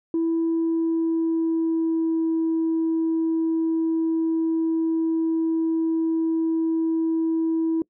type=tone with pitch glide; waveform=sine; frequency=329.6 to 325.4 Hz; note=E4 to E4; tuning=0 to -22 cents; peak=-18 dBFS; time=0.14-7.82 s; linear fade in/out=2 ms; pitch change=-22 cents; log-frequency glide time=0.42-2.28 s; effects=noise-tail reverb RT60 0.1 s tail -24 dB re dry + tanh soft clip ceiling -17 dBFS